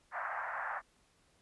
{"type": "band-pass noise", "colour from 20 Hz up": "white", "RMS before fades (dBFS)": -39, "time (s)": [0.11, 0.82], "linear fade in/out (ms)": 50, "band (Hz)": [650, 1800], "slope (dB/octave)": 48, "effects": ["pink hiss -70 dBFS RMS until 1.41 s", "resampled to 24000 Hz"]}